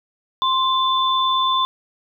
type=tone pair together; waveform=sine; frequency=1047 / 3522 Hz; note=C6 / A7; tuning=+1 / +1 cents; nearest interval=octave + major sixth; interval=2100 cents; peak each=-17 / -21 dBFS; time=0.42-1.65 s; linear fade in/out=0 ms; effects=none